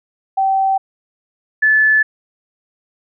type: tone pair in turn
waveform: sine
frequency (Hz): 773 / 1735.3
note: G5 / A6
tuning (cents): -24 / -24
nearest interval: octave + major second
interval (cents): 1400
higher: second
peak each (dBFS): -12 / -9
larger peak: second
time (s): 0.37-0.78 / 1.62-2.03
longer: neither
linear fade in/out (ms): 10
effects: none